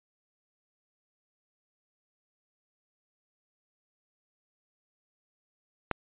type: click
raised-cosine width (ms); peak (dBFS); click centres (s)
0.5; -12; 5.913
effects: resampled to 8000 Hz